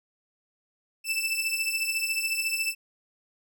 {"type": "beating tone pair", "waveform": "sawtooth", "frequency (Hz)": [2637, 2651], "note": ["E7", "E7"], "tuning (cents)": [0, 9], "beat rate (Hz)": 14, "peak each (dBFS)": -26, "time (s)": [1.04, 2.75], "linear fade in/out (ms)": 50, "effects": []}